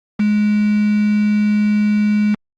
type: tone with quantisation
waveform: sine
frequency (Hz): 209.5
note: G#3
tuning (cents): +15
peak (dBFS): -12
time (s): 0.19-2.35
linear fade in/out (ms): 10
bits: 4
effects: low-pass 3000 Hz 12 dB/octave + Opus 48 kbps